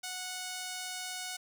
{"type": "tone", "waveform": "5% pulse", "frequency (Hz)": 736, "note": "F#5", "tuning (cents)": -9, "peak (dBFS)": -26, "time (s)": [0.03, 1.37], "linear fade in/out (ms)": 10, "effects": []}